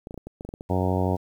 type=clicks; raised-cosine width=2 ms; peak=-23 dBFS; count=10; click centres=0.071 / 0.109 / 0.143 / 0.177 / 0.27 / 0.409 / 0.45 / 0.49 / 0.539 / 0.609 s
type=harmonic tone; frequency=92.5 Hz; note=F#2; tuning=in tune; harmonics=1 / 2 / 3 / 4 / 5 / 6 / 7 / 8 / 9 / 10; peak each=-25 / -28 / -30 / -31 / -32 / -33 / -33 / -34 / -35 / -35 dBFS; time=0.69-1.17 s; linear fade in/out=20 ms
effects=9-bit